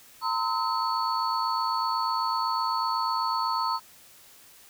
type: tone cluster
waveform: sine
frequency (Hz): 918 / 1026 / 1288 / 4437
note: A#5 / C6 / E6 / C#8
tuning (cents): -27 / -34 / -41 / +1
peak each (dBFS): -29 / -29 / -30 / -34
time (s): 0.21-3.8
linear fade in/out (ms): 50
effects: white hiss -53 dBFS RMS until 4.69 s